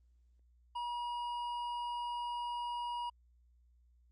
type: tone with hard clipping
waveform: sine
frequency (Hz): 960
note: B5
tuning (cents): -49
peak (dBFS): -38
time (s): 0.75-3.1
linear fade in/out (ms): 10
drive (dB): 7
effects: added 60 Hz sine -64 dBFS peak until 4.11 s + Opus 32 kbps